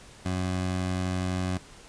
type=tone; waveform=20% pulse; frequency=91.9 Hz; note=F#2; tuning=11 cents flat; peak=-22 dBFS; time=0.25-1.58 s; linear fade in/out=10 ms; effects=pink hiss -50 dBFS RMS until 1.88 s + resampled to 22050 Hz